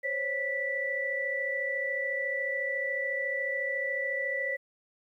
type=tone cluster; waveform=sine; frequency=523 / 557 / 1966 Hz; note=C5 / C#5 / B6; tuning=-1 / +8 / -8 cents; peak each=-37 / -36 / -30 dBFS; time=0.03-4.57 s; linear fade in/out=20 ms; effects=11-bit